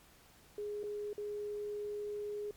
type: tone with dropouts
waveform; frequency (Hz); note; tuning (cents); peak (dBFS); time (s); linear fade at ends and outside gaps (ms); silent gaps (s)
sine; 415.3; G#4; 0; -37; 0.58-2.51; 2; 0.832-0.838 / 1.131-1.179
effects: pink hiss -62 dBFS RMS until 2.56 s + MP3 96 kbps